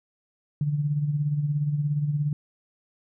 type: tone with tremolo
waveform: sine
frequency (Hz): 147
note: D3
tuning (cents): +2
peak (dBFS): -20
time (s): 0.61-2.33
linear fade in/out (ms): 2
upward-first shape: sine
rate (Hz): 17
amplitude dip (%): 55
effects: none